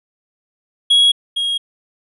triangle tone pair in turn, 3322 / 3276 Hz, G#7 / G#7, 0 / -24 cents, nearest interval unison, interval 24 cents, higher first, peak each -7 / -15 dBFS, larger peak first, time 0.9-1.12 / 1.36-1.58 s, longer neither, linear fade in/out 10 ms, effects resampled to 32000 Hz

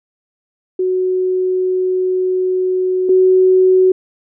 sine tone pair in turn, 370 / 372.6 Hz, F#4 / F#4, 0 / +12 cents, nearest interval unison, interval 12 cents, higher second, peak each -13 / -7 dBFS, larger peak second, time 0.79-3.09 / 3.09-3.92 s, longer first, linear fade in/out 5 ms, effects none

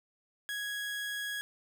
30% pulse tone, 1661.2 Hz, G#6, in tune, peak -32 dBFS, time 0.49-1.41 s, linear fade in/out 0 ms, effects none

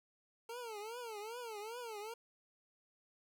25% pulse tone with vibrato, 450.1 Hz, A4, 39 cents sharp, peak -40 dBFS, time 0.49-2.14 s, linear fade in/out 5 ms, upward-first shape triangle, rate 2.5 Hz, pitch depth 190 cents each way, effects none

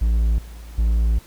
triangle tone with level steps, 56.1 Hz, A1, 34 cents sharp, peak -13 / -33 / -13 dBFS, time 0.01-1.19 s, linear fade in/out 10 ms, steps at 0.38 / 0.78 s, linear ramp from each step 5 ms, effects pink hiss -48 dBFS RMS until 1.26 s

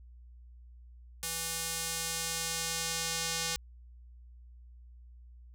square tone with band-pass filter sweep, 164.81 Hz, E3, in tune, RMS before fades -35 dBFS, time 1.23-3.56 s, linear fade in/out 0 ms, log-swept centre 9700 to 6200 Hz, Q 1, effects added 60 Hz sine -50 dBFS peak until 5.54 s

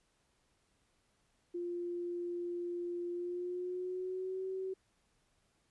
sine tone with pitch glide, 349.2 to 378.6 Hz, F4 to F#4, 0 to +40 cents, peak -36 dBFS, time 1.54-4.74 s, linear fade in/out 10 ms, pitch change +140 cents, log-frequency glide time 3.11-4.46 s, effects pink hiss -75 dBFS RMS until 5.7 s + resampled to 24000 Hz

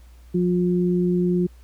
sine tone pair together, 178.1 / 356.2 Hz, F3 / F4, +34 / +34 cents, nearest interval octave, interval 1200 cents, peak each -19 / -22 dBFS, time 0.34-1.47 s, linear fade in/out 10 ms, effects added 60 Hz sine -44 dBFS peak until 1.63 s + pink hiss -59 dBFS RMS until 1.63 s

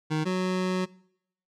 25% pulse tone pair in turn, 155.56 / 184.62 Hz, D#3 / F#3, 0 / -4 cents, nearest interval minor third, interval 296 cents, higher second, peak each -21 / -21 dBFS, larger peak neither, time 0.1-0.25 / 0.25-0.86 s, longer second, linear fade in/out 20 ms, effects noise-tail reverb RT60 0.7 s tail -22 dB re dry + low-pass 6000 Hz 12 dB/octave

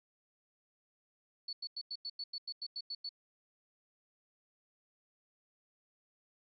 sine tone bursts, 4435 Hz, C#8, in tune, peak -38 dBFS, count 12, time 1.48-3.092 s, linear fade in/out 5 ms, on 50 ms, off 92 ms, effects none

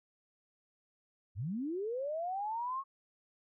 sine linear sweep, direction up, 79.9 to 1105 Hz, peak -34 dBFS, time 1.35-2.84 s, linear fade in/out 50 ms, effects none

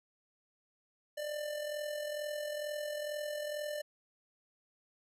square tone with amplitude modulation, 595 Hz, D5, 22 cents sharp, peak -35 dBFS, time 1.17-3.82 s, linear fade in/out 10 ms, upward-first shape sine, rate 42.2 Hz, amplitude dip 50%, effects resampled to 32000 Hz

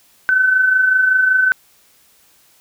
sine tone pair together, 1495 / 1520.3 Hz, F#6 / F#6, +17 / +47 cents, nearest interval unison, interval 30 cents, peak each -21 / -11 dBFS, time 0.29-1.52 s, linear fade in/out 0 ms, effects white hiss -53 dBFS RMS until 2.6 s

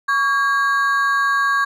triangle ring-modulated tone, 1375 Hz, F6, 27 cents flat, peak -10 dBFS, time 0.08-1.65 s, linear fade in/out 10 ms, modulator 250 Hz, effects none

